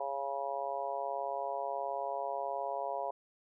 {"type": "harmonic tone", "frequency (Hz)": 138.59, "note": "C#3", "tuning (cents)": 0, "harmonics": [3, 4, 5, 6, 7], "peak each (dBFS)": [-45, -39, -38, -42, -40], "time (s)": [0, 3.11], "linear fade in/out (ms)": 5, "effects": []}